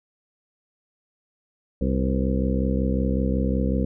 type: harmonic tone with a mistuned harmonic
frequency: 65.41 Hz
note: C2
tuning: in tune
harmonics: 1 / 2 / 3 / 4 / 5 / 6 / 7 / 8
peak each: -24 / -30 / -25 / -28 / -35 / -36 / -32 / -33 dBFS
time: 1.81-3.85 s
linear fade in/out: 5 ms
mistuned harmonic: 7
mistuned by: +66 cents
effects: none